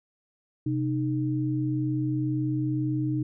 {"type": "tone pair together", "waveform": "sine", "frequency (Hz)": [129.12, 307.1], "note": ["C3", "D#4"], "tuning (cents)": [-23, -23], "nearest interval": "octave + minor third", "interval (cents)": 1500, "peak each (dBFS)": -27, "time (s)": [0.66, 3.23], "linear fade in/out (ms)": 5, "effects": []}